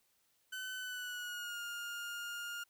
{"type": "tone with pitch glide", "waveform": "30% pulse", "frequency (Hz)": [1516, 1414.5], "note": ["F#6", "F6"], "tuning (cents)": [42, 22], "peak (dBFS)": -38, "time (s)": [0.52, 2.64], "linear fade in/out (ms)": 10, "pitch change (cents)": -120, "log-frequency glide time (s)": [0.75, 1.62], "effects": ["white hiss -75 dBFS RMS until 2.69 s"]}